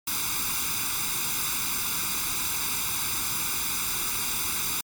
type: noise with comb filter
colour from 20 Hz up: white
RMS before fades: -28 dBFS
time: 0.07-4.81 s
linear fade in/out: 5 ms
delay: 0.82 ms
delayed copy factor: +1
effects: MP3 96 kbps